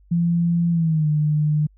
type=tone with pitch glide; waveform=sine; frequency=170.5 to 151.02 Hz; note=F3 to D3; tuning=-41 to +49 cents; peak=-16 dBFS; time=0.11-1.67 s; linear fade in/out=10 ms; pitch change=-210 cents; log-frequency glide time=0.71-1.08 s; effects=added 49 Hz sine -50 dBFS peak until 1.77 s